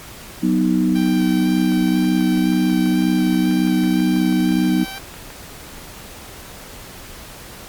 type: chord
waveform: sine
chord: B major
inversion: second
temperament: equal with one note detuned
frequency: 185 / 246.9 / 312.2 Hz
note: F#3 / B3 / D#4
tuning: 0 / 0 / +6 cents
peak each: -18 dBFS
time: 0.42-4.85 s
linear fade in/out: 20 ms
type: tone with vibrato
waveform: 10% pulse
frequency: 780 Hz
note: G5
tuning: 9 cents flat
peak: -21 dBFS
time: 0.95-4.99 s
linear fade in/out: 10 ms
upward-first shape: square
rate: 2 Hz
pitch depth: 12 cents each way
type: click train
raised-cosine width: 0.5 ms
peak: -22 dBFS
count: 23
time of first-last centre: 1.72-5.303 s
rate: 6.14 Hz
effects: pink hiss -37 dBFS RMS until 7.68 s + MP3 96 kbps